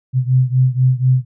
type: beating tone pair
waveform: sine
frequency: 127 / 131.1 Hz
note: B2 / C3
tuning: +49 / +4 cents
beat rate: 4.1 Hz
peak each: -13 / -15 dBFS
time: 0.13-1.25 s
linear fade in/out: 50 ms
effects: none